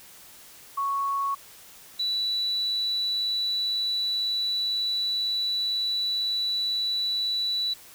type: tone pair in turn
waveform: sine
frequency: 1108.7 / 3951 Hz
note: C#6 / B7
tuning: 0 / 0 cents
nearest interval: octave + minor seventh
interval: 2200 cents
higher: second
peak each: -24 dBFS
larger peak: neither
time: 0.77-1.35 / 1.99-7.74 s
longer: second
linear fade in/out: 10 ms
effects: white hiss -49 dBFS RMS until 7.94 s